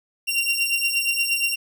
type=beating tone pair; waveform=sawtooth; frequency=2758 / 2766.5 Hz; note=F7 / F7; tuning=-22 / -17 cents; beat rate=8.5 Hz; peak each=-20 dBFS; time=0.27-1.56 s; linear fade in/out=20 ms; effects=none